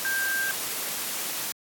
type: tone in noise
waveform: sine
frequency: 1583 Hz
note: G6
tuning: 17 cents sharp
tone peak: -25 dBFS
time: 0.05-0.51 s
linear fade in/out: 0 ms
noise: white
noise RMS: -31 dBFS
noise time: 0-1.52 s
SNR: +3 dB
effects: high-pass 150 Hz 12 dB/octave + AAC 64 kbps